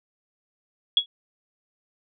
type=tone with exponential decay; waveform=sine; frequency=3349 Hz; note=G#7; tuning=14 cents sharp; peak=-11 dBFS; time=0.97-1.06 s; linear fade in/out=2 ms; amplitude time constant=19 ms; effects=none